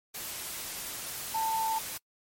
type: tone in noise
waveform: sine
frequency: 891 Hz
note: A5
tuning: 22 cents sharp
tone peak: -27 dBFS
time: 1.34-1.79 s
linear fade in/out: 10 ms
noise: white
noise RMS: -38 dBFS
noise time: 0.14-1.98 s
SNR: +8 dB
effects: noise-tail reverb RT60 0.1 s tail -26 dB re dry + MP3 64 kbps